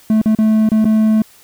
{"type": "tone with dropouts", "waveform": "triangle", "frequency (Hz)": 217.8, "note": "A3", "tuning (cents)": -17, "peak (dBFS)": -7, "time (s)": [0.1, 1.22], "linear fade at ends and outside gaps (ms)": 2, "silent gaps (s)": [[0.216, 0.258], [0.35, 0.387], [0.69, 0.717], [0.845, 0.853]], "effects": ["white hiss -46 dBFS RMS until 1.43 s"]}